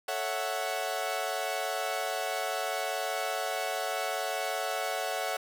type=chord; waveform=sawtooth; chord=F# minor seventh; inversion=first; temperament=equal; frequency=440 / 554.4 / 659.3 / 740 Hz; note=A4 / C#5 / E5 / F#5; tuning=0 / 0 / 0 / 0 cents; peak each=-36 / -33 / -32 / -30 dBFS; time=0.08-5.37 s; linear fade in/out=5 ms; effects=none